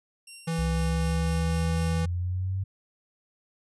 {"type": "tone with tremolo", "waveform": "5% pulse", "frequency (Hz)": 2755, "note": "F7", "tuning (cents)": -24, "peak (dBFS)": -32, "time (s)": [0.27, 2.01], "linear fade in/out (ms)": 5, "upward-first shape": "sine", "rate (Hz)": 4, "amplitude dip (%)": 45}
{"type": "tone", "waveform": "square", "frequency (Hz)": 164.81, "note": "E3", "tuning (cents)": 0, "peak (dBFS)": -27, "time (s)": [0.47, 2.06], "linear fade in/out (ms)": 10}
{"type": "exponential sweep", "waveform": "sine", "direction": "up", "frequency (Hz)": [65.41, 96.8], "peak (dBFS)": -26, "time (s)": [0.58, 2.64], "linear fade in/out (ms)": 10}
{"effects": ["resampled to 24000 Hz"]}